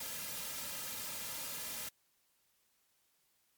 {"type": "noise with comb filter", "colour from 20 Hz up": "white", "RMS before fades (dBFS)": -42, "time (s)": [0, 1.89], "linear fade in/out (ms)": 5, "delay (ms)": 2.7, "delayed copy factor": -0.7, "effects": ["white hiss -75 dBFS RMS until 3.57 s", "MP3 96 kbps"]}